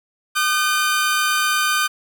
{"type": "tone pair together", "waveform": "sawtooth", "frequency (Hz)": [1214, 1529.5], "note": ["D#6", "G6"], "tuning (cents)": [-43, -43], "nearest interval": "major third", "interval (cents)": 400, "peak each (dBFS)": -16, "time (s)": [0.35, 1.88], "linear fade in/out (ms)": 20, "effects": []}